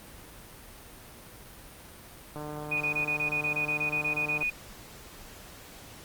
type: click train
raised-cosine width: 1 ms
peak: -25 dBFS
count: 311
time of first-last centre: 2.36-4.427 s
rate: 150 Hz
type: tone bursts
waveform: sine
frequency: 2473 Hz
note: D#7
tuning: 11 cents flat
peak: -26 dBFS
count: 15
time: 2.71-4.503 s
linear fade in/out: 10 ms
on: 99 ms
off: 22 ms
effects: pink hiss -48 dBFS RMS until 6.04 s + Opus 32 kbps